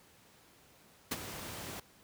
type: noise with ADSR envelope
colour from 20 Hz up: pink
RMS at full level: -31 dBFS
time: 1.11-1.8 s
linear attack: 9 ms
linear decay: 32 ms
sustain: -12 dB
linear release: 5 ms
effects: pink hiss -62 dBFS RMS until 2.03 s + high-pass 80 Hz 12 dB/octave

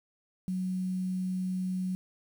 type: tone with quantisation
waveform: sine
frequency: 185 Hz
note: F#3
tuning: in tune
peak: -29 dBFS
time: 0.48-1.95 s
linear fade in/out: 0 ms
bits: 9
effects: none

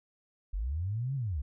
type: linear two-way sweep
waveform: sine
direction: up then down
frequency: 41.18 to 141 to 60.6 Hz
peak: -30 dBFS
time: 0.53-1.42 s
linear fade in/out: 10 ms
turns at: 1.15 s
effects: none

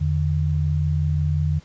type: tone pair together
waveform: sine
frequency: 84.02 / 149.7 Hz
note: E2 / D3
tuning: +34 / +33 cents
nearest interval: minor seventh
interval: 999 cents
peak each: -21 dBFS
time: 0-1.6 s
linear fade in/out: 20 ms
effects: pink hiss -52 dBFS RMS until 1.64 s + resampled to 16000 Hz

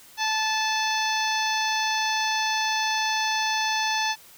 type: harmonic tone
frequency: 873 Hz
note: A5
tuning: 14 cents flat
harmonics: 1 / 2 / 3 / 4 / 5 / 6 / 7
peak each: -26 / -29 / -31 / -32 / -33 / -34 / -34 dBFS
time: 0.17-4.16 s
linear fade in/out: 50 ms
effects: white hiss -50 dBFS RMS until 4.37 s

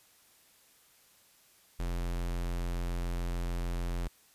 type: tone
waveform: square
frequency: 43.45 Hz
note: F1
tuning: 8 cents flat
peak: -32 dBFS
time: 1.79-4.08 s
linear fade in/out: 10 ms
effects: white hiss -63 dBFS RMS until 4.34 s + resampled to 32000 Hz

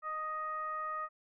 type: tone with frequency modulation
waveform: sine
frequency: 1246 Hz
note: D#6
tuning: 2 cents sharp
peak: -35 dBFS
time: 0.02-1.09 s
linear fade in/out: 50 ms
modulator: 627 Hz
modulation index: 0.53
effects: none

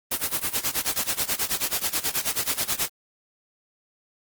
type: noise with tremolo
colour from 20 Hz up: white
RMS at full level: -23 dBFS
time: 0.11-2.89 s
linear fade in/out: 10 ms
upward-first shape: sine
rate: 9.3 Hz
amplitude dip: 90%
effects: Opus 24 kbps

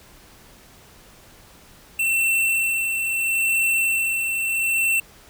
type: tone with tremolo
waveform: square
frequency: 2693 Hz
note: E7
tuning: 36 cents sharp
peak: -18 dBFS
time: 1.99-5 s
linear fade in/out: 5 ms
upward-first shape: sine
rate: 0.75 Hz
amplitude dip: 40%
effects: pink hiss -49 dBFS RMS until 5.29 s

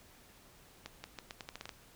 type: accelerating click train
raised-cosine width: 0.2 ms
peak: -25 dBFS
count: 10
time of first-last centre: 0.86-1.692 s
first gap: 180 ms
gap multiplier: 0.82
effects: pink hiss -60 dBFS RMS until 1.95 s

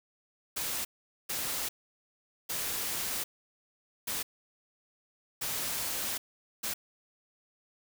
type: noise bursts at uneven times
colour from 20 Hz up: white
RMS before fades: -34 dBFS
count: 6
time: 0.56-0.85 / 1.29-1.69 / 2.49-3.24 / 4.07-4.23 / 5.41-6.18 / 6.63-6.74 s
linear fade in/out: 10 ms
effects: none

